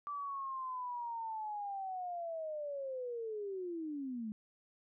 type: linear sweep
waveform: sine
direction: down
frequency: 1168 to 208 Hz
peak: -38 dBFS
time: 0.07-4.32 s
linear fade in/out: 0 ms
effects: none